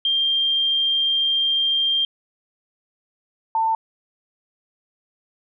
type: tone pair in turn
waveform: sine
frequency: 3187 / 894.3 Hz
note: G7 / A5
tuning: +28 / +28 cents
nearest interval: octave + minor seventh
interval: 2200 cents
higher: first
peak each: -17 dBFS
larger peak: neither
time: 0.05-2.05 / 3.55-3.75 s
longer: first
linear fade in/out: 2 ms
effects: none